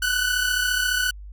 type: tone pair together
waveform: sawtooth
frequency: 1476 / 1510.5 Hz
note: F#6 / F#6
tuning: -5 / +35 cents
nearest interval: unison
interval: 40 cents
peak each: -19 / -21 dBFS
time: 0.02-1.11 s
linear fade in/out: 5 ms
effects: added 50 Hz sine -36 dBFS peak until 1.32 s